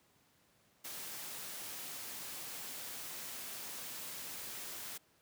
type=noise; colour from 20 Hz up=white; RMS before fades=-45 dBFS; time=0.84-4.98 s; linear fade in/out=10 ms; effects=pink hiss -70 dBFS RMS until 5.21 s + high-pass 100 Hz 12 dB/octave